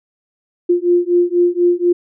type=beating tone pair; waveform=sine; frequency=349.2 / 353.3 Hz; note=F4 / F4; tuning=0 / +20 cents; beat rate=4.1 Hz; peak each=-14 dBFS; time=0.69-1.93 s; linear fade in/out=10 ms; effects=none